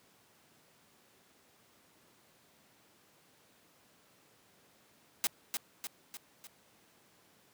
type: noise with echo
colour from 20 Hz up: white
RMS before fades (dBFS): -30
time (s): 5.24-5.27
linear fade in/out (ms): 0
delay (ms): 300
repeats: 4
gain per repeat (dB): -5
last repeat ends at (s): 6.47
effects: pink hiss -65 dBFS RMS until 7.53 s + high-pass 150 Hz 12 dB/octave